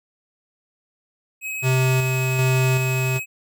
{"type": "tone", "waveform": "square", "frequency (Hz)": 2548, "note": "D#7", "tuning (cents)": 41, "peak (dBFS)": -27, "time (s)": [1.41, 3.26], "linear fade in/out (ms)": 50}
{"type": "tone with tremolo", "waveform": "square", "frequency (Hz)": 129.9, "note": "C3", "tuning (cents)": -12, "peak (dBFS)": -17, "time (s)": [1.62, 3.2], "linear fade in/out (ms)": 50, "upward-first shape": "square", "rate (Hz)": 1.3, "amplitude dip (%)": 35}
{"effects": []}